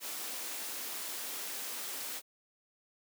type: high-pass noise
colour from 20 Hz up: white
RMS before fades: -40 dBFS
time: 0-2.22 s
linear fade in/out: 50 ms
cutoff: 230 Hz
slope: 24 dB/octave
effects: none